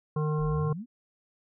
harmonic tone, 152.5 Hz, D#3, 34 cents flat, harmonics 1 / 3 / 5 / 7 / 9, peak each -26 / -33 / -44 / -37 / -48 dBFS, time 0.16-0.73 s, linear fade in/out 5 ms
sine exponential sweep, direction up, 32.58 to 261.6 Hz, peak -34 dBFS, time 0.38-0.86 s, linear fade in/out 50 ms
effects none

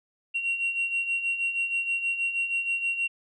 sine beating tone pair, 2741 / 2747.3 Hz, F7 / F7, -33 / -29 cents, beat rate 6.3 Hz, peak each -31 / -25 dBFS, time 0.34-3.08 s, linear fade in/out 20 ms, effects tanh soft clip ceiling -21 dBFS

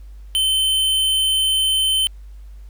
square tone, 3075 Hz, G7, 34 cents flat, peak -16 dBFS, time 0.35-2.07 s, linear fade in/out 0 ms, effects added 50 Hz sine -35 dBFS peak until 2.69 s + pink hiss -60 dBFS RMS until 2.69 s

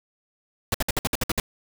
pink noise bursts, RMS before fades -23 dBFS, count 9, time 0.72-1.4 s, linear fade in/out 2 ms, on 24 ms, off 58 ms, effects none

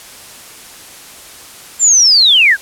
sine linear sweep, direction down, 7459 to 1480 Hz, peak -5 dBFS, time 1.79-2.57 s, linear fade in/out 50 ms, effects white hiss -35 dBFS RMS until 2.61 s + low-pass 12000 Hz 12 dB/octave

